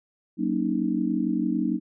sine chord, D# minor seventh, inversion first, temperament just, 186.68 / 233.3 / 280 / 311.1 Hz, F#3 / A#3 / C#4 / D#4, +16 / +2 / +18 / 0 cents, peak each -29 / -27 / -29 / -27 dBFS, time 0.37-1.8 s, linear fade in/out 50 ms, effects none

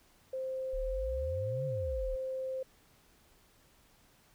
sine tone, 523.3 Hz, C5, in tune, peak -34 dBFS, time 0.33-2.63 s, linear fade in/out 5 ms
sine exponential two-way sweep, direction up then down, 32.7 to 145.9 to 32.7 Hz, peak -35 dBFS, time 0.73-2.16 s, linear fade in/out 10 ms, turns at 1.66 s
effects pink hiss -65 dBFS RMS until 4.34 s

